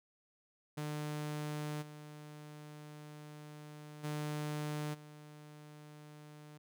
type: tone with level steps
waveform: sawtooth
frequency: 150 Hz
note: D3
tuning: 37 cents sharp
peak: -34 / -45 / -33 / -48 dBFS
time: 0.77-6.58 s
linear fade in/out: 10 ms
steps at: 1.81 / 4.03 / 4.93 s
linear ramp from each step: 20 ms
effects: none